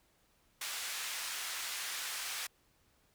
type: band-pass noise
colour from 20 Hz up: pink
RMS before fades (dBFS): -40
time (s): 0.61-2.47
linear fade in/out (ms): 5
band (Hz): 1600 to 13000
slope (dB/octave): 12
effects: pink hiss -71 dBFS RMS until 3.14 s